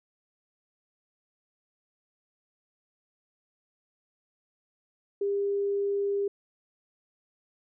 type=tone; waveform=sine; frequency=401.2 Hz; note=G4; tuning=40 cents sharp; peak=-25 dBFS; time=5.21-6.28 s; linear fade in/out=5 ms; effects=none